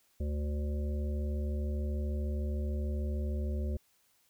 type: harmonic tone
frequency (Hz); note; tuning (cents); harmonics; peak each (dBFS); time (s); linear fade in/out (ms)
73.42; D2; 0; 1 / 3 / 5 / 7 / 8; -31 / -41 / -45 / -48 / -49; 0.2-3.77; 5
effects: white hiss -70 dBFS RMS until 4.29 s